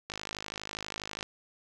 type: click train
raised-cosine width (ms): 0.2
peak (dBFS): -19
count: 60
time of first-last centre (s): 0.1-1.228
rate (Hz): 52.3
effects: none